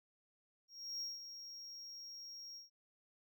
triangle tone with ADSR envelope, 5588 Hz, F8, in tune, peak -38 dBFS, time 0.68-2.7 s, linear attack 330 ms, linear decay 180 ms, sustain -9 dB, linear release 140 ms, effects none

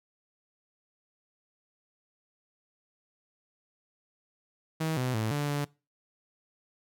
sawtooth tone with pitch steps, 159.5 / 127.1 / 109.9 / 145.7 / 144.6 Hz, D#3 / C3 / A2 / D3 / D3, +43 / -50 / -2 / -13 / -27 cents, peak -24 dBFS, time 4.8-5.65 s, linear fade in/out 10 ms, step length 170 ms, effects noise-tail reverb RT60 0.3 s tail -23 dB re dry

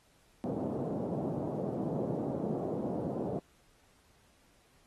pink band-pass noise, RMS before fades -35 dBFS, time 0.44-3.39 s, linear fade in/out 0 ms, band 140 to 640 Hz, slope 24 dB/octave, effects pink hiss -67 dBFS RMS until 4.86 s + AAC 32 kbps

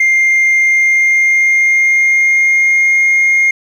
sine tone with pitch glide, 2109 to 2131 Hz, C7 to C7, +13 to +31 cents, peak -5 dBFS, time 0-3.51 s, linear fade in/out 5 ms, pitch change +18 cents, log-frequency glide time 0.58-3.01 s, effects tanh soft clip ceiling -6 dBFS + 7-bit

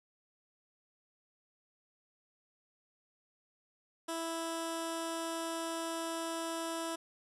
15% pulse tone with low-pass filter, 329.6 Hz, E4, in tune, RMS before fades -38 dBFS, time 4.08-6.96 s, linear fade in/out 10 ms, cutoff 9800 Hz, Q 2.2, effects none

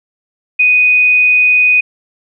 sine tone, 2489 Hz, D#7, in tune, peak -6 dBFS, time 0.59-1.81 s, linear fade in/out 10 ms, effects none

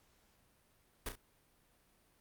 pink noise with echo, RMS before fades -39 dBFS, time 1.06-1.09 s, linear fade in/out 2 ms, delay 32 ms, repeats 2, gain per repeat -7 dB, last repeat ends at 1.154 s, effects pink hiss -71 dBFS RMS until 2.2 s + Opus 48 kbps

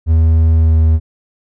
triangle tone with pitch glide, 80.7 to 79.73 Hz, E2 to D#2, -36 to +43 cents, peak -5 dBFS, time 0.06-1 s, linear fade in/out 50 ms, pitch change -21 cents, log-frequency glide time 0.56-0.76 s, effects none

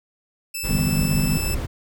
10% pulse tone, 2637 Hz, E7, in tune, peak -18 dBFS, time 0.54-1.55 s, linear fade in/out 10 ms
brown noise, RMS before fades -25 dBFS, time 0.63-1.67 s, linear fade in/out 20 ms
sine chord, E minor seventh, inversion third, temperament just, 148.33 / 164.81 / 197.78 / 247.2 Hz, D3 / E3 / G3 / B3, +18 / 0 / +16 / +2 cents, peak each -23 / -27 / -26 / -27 dBFS, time 0.69-1.38 s, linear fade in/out 10 ms
effects none

